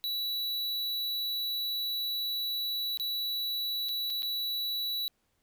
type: tone with dropouts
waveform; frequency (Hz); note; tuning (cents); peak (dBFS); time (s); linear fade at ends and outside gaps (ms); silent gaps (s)
square; 3934; B7; -7; -31; 0.04-5.08; 0; 2.973-2.998 / 3.886-3.891 / 4.101-4.104 / 4.222-4.23
effects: pink hiss -75 dBFS RMS until 5.42 s